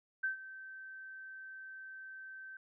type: tone with ADSR envelope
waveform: sine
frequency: 1548 Hz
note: G6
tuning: 22 cents flat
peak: -30 dBFS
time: 0.23-2.57 s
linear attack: 12 ms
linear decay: 120 ms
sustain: -16 dB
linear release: 3 ms
effects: none